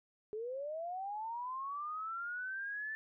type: linear sweep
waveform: sine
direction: up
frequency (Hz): 415.3 to 1767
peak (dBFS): -38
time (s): 0.33-2.95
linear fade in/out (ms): 0
effects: none